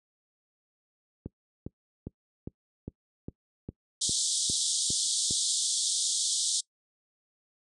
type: click train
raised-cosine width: 3 ms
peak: -23 dBFS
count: 11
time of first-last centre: 1.26-5.309 s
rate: 2.47 Hz
type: band-pass noise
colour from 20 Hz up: white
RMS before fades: -29 dBFS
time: 4.01-6.61 s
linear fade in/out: 10 ms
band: 3300 to 9300 Hz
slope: 96 dB/octave
effects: noise-tail reverb RT60 0.1 s tail -23 dB re dry + high-pass 60 Hz 12 dB/octave